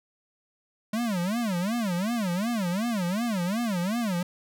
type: tone with vibrato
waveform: square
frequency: 203.9 Hz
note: G#3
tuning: 32 cents flat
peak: -26 dBFS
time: 0.93-4.23 s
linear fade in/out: 5 ms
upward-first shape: sine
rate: 2.7 Hz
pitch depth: 290 cents each way
effects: none